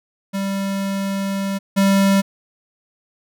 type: tone pair in turn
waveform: square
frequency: 196 / 196 Hz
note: G3 / G3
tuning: 0 / 0 cents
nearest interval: unison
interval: 0 cents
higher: neither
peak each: -21 / -13 dBFS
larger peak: second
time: 0.33-1.59 / 1.76-2.22 s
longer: first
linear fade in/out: 20 ms
effects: none